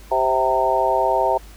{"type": "harmonic tone with a mistuned harmonic", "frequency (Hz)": 130.81, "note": "C3", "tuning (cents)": 0, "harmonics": [3, 4, 5, 6, 7], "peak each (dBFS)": [-25, -23, -21, -23, -20], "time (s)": [0.11, 1.38], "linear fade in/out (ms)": 10, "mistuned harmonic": 6, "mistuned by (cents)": -26, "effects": ["added 51 Hz sine -40 dBFS peak until 1.56 s", "pink hiss -47 dBFS RMS until 1.56 s"]}